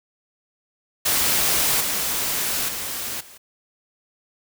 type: noise with level steps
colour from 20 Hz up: white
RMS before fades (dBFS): -20 / -24 / -29 / -45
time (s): 1.05-3.38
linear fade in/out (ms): 10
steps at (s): 1.8 / 2.68 / 3.2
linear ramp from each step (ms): 10
effects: none